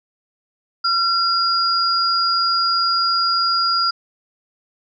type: tone pair together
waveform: sine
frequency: 1364 / 4861 Hz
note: F6 / D#8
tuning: -41 / -41 cents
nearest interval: octave + minor seventh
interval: 2200 cents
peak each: -18 dBFS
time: 0.84-3.91 s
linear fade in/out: 10 ms
effects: none